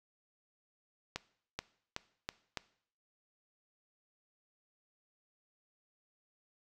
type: accelerating click train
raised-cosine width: 0.2 ms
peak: -19 dBFS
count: 5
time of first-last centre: 1.16-2.573 s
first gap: 430 ms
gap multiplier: 0.87
effects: noise-tail reverb RT60 0.6 s tail -19 dB re dry